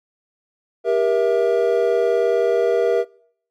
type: chord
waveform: triangle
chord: E diminished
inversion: first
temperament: just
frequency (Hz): 395.6 / 474.7 / 659.3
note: G4 / Bb4 / E5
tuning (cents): +16 / +31 / 0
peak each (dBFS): -19 / -16 / -19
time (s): 0.84-3.05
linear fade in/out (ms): 50
effects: noise-tail reverb RT60 0.6 s tail -24 dB re dry + AAC 64 kbps